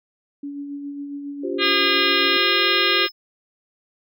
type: tone with tremolo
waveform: sine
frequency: 284.4 Hz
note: C#4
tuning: 45 cents sharp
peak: -27 dBFS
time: 0.43-2.37 s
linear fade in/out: 5 ms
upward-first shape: sine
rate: 7.3 Hz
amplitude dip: 35%
type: chord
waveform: sine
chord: F suspended second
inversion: none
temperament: equal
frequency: 349.2 / 392 / 523.3 Hz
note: F4 / G4 / C5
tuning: 0 / 0 / 0 cents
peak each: -27 / -27 / -32 dBFS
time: 1.43-3.07 s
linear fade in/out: 10 ms
type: harmonic tone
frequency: 406.6 Hz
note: G#4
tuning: 37 cents flat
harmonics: 3 / 4 / 5 / 6 / 7 / 8 / 9 / 10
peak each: -25 / -25 / -25 / -25 / -25 / -25 / -25 / -25 dBFS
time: 1.58-3.09 s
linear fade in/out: 50 ms
type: tone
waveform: square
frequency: 5200 Hz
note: E8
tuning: 24 cents flat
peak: -31 dBFS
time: 1.61-3.12 s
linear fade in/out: 50 ms
effects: none